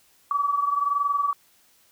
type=tone pair together; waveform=sine; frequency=1142 / 1163.3 Hz; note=D6 / D6; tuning=-49 / -17 cents; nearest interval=unison; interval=32 cents; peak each=-22 / -27 dBFS; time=0.31-1.33 s; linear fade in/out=2 ms; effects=white hiss -60 dBFS RMS until 1.91 s